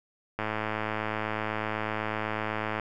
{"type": "click train", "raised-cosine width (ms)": 0.5, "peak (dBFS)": -15, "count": 261, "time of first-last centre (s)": [0.39, 2.797], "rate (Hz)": 108, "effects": []}